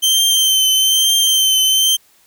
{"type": "tone with vibrato", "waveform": "sawtooth", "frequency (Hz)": 3114, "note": "G7", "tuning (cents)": -12, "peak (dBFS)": -8, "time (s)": [0.02, 1.97], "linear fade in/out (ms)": 20, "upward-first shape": "triangle", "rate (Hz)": 1.1, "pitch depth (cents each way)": 33, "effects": ["white hiss -53 dBFS RMS until 2.26 s"]}